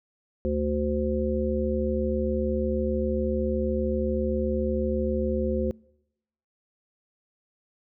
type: harmonic tone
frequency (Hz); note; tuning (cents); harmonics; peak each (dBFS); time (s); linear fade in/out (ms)
73.9; D2; +11; 1 / 3 / 5 / 7; -29 / -29 / -29 / -29; 0.45-5.71; 0
effects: noise-tail reverb RT60 0.9 s tail -26 dB re dry